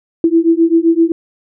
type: beating tone pair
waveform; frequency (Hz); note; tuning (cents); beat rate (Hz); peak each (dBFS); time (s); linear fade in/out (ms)
sine; 327.6 / 335.3; E4 / E4; -11 / +30; 7.7; -11; 0.24-1.12; 2
effects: none